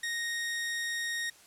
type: tone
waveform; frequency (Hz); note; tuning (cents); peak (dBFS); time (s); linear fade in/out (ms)
sawtooth; 1864.7; A#6; 0; -28; 0.03-1.3; 5
effects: white hiss -57 dBFS RMS until 1.46 s + low-pass 11000 Hz 12 dB/octave